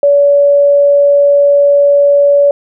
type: tone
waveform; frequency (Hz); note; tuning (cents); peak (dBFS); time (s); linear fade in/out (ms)
sine; 570; C#5; +48; -4; 0.03-2.51; 2
effects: none